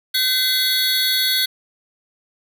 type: tone cluster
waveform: square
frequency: 1533 / 2038 / 3391 / 3773 / 4348 Hz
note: G6 / C7 / G#7 / A#7 / C#8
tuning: -39 / -46 / +35 / +20 / -34 cents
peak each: -27 / -28 / -22 / -24 / -21 dBFS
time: 0.14-1.46 s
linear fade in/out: 10 ms
effects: none